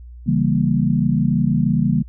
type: chord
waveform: sine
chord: C# diminished seventh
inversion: none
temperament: equal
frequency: 138.59 / 164.81 / 196 / 233.1 Hz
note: C#3 / E3 / G3 / Bb3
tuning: 0 / 0 / 0 / 0 cents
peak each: -20 dBFS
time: 0.26-2.03 s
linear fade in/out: 20 ms
effects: added 60 Hz sine -35 dBFS peak until 2.08 s